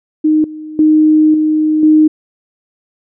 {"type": "tone with level steps", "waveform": "sine", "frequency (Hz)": 309.1, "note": "D#4", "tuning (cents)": -11, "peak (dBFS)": [-7, -24, -5, -9, -4], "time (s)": [0.24, 2.08], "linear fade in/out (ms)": 10, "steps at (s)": [0.44, 0.79, 1.34, 1.83], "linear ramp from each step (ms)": 2, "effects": []}